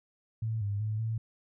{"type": "tone with pitch steps", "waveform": "sine", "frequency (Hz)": [111.4, 101.5, 107.8, 112.1], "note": ["A2", "G#2", "A2", "A2"], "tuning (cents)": [22, -39, -35, 33], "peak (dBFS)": -29, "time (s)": [0.42, 1.18], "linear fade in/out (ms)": 5, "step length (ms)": 190, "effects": []}